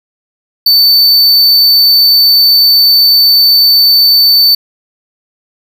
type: tone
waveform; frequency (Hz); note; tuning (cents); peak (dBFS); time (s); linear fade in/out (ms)
square; 4534; C#8; +38; -4; 0.66-4.55; 5
effects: none